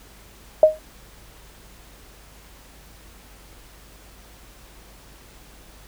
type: tone with exponential decay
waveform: sine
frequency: 622.3 Hz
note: D#5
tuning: in tune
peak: -4 dBFS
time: 0.63-0.79 s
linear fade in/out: 2 ms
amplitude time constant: 33 ms
effects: added 50 Hz sine -49 dBFS peak until 5.87 s + pink hiss -49 dBFS RMS until 5.87 s